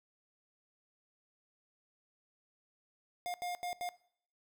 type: tone bursts at uneven times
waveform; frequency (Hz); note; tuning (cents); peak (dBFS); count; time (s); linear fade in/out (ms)
square; 710; F5; +28; -37; 4; 3.26-3.34 / 3.42-3.55 / 3.63-3.73 / 3.81-3.89; 0
effects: noise-tail reverb RT60 0.6 s tail -19 dB re dry